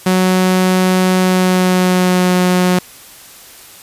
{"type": "tone with pitch glide", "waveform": "sawtooth", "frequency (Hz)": [185, 181.4], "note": ["F#3", "F#3"], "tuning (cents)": [0, -34], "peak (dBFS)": -6, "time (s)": [0.06, 2.79], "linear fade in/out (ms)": 5, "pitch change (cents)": -34, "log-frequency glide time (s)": [1.18, 2.35], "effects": ["white hiss -38 dBFS RMS until 3.82 s", "resampled to 32000 Hz"]}